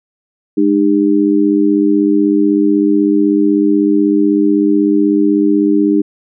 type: tone with amplitude modulation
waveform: sine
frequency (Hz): 303.8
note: D#4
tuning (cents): -41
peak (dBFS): -4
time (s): 0.57-6.02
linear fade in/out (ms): 10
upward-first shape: sine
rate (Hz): 96.1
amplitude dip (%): 95
effects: none